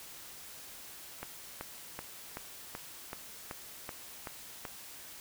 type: click train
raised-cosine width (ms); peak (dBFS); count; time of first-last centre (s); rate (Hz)
0.5; -24; 10; 1.23-4.652; 2.63
effects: white hiss -49 dBFS RMS until 5.2 s